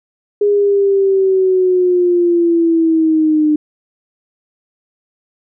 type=linear sweep; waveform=sine; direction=down; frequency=412.5 to 301 Hz; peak=-9 dBFS; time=0.41-3.56 s; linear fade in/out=5 ms; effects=none